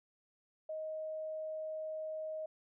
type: tone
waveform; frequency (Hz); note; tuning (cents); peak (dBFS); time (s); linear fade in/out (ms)
sine; 627; D#5; +13; -38; 0.69-2.46; 5
effects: none